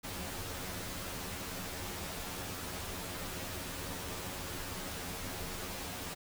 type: noise with comb filter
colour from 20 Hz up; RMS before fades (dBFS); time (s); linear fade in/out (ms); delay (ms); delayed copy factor
pink; -41; 0.03-6.15; 20; 11; +0.85
effects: none